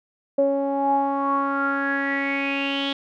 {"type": "tone with low-pass filter sweep", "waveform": "sawtooth", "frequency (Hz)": 277.2, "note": "C#4", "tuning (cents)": 0, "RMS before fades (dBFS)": -23, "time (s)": [0.38, 2.93], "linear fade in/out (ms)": 5, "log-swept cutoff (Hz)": [570, 3400], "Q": 9.3, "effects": []}